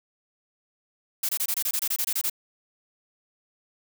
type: noise bursts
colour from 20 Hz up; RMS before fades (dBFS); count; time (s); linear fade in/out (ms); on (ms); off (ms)
blue; -26; 13; 1.23-2.298; 5; 60; 24
effects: none